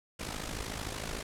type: noise with amplitude modulation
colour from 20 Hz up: pink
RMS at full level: -35 dBFS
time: 0.19-1.23 s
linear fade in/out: 10 ms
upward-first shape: sine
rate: 53.3 Hz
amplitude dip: 70%
effects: low-pass 10000 Hz 12 dB/octave